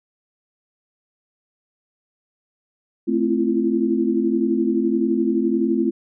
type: chord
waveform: sine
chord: F major seventh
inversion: first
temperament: equal with one note detuned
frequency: 220 / 261.6 / 329.6 / 341.3 Hz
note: A3 / C4 / E4 / F4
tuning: 0 / 0 / 0 / -40 cents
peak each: -22 / -22 / -26 / -21 dBFS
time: 3.07-5.91 s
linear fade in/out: 20 ms
effects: none